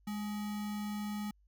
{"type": "tone with sample-and-hold", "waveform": "sine", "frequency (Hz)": 207.7, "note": "G#3", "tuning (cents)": 0, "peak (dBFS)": -35, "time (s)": [0.07, 1.31], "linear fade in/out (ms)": 5, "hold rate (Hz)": 1050, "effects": ["added 50 Hz sine -64 dBFS peak until 1.47 s"]}